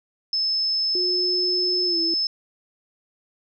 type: tone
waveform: sine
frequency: 5230 Hz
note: E8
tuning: 15 cents flat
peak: -20 dBFS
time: 0.33-2.27 s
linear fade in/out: 2 ms
type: tone with pitch glide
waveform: sine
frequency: 360.8 to 332.8 Hz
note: F#4 to E4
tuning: -44 to +17 cents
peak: -26 dBFS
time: 0.95-2.14 s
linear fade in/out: 2 ms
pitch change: -139 cents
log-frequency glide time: 1.86-1.97 s
effects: none